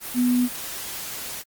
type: tone in noise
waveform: sine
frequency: 246.9 Hz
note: B3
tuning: in tune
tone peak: -17 dBFS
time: 0.14-0.49 s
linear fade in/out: 50 ms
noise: white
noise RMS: -33 dBFS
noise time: 0-1.44 s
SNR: +13 dB
effects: Opus 32 kbps